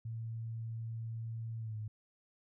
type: tone with pitch glide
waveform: sine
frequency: 113.6 to 107.66 Hz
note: A#2 to A2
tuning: -44 to -37 cents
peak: -38 dBFS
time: 0.05-1.88 s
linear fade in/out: 5 ms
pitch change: -93 cents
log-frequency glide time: 1.58-1.77 s
effects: none